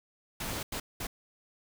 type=noise bursts at uneven times; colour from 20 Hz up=pink; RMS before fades=-36 dBFS; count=3; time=0.4-0.63 / 0.72-0.8 / 1-1.07 s; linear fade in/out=5 ms; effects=none